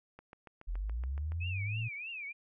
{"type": "click train", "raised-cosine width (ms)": 0.5, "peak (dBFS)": -35, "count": 9, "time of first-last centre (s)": [0.19, 1.32], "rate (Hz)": 7.08}
{"type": "linear sweep", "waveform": "sine", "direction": "up", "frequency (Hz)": [40.01, 116.54], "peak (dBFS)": -33, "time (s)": [0.67, 1.89], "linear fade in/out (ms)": 20}
{"type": "tone with vibrato", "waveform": "sine", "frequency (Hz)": 2489, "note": "D#7", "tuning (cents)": 0, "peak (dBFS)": -39, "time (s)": [1.4, 2.33], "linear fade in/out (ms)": 20, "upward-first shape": "triangle", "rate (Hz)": 3.2, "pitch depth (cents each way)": 220}
{"effects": []}